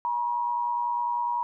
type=tone with amplitude modulation; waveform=sine; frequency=958 Hz; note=A#5; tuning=47 cents sharp; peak=-22 dBFS; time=0.05-1.43 s; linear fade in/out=0 ms; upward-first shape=sine; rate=110 Hz; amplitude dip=55%; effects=none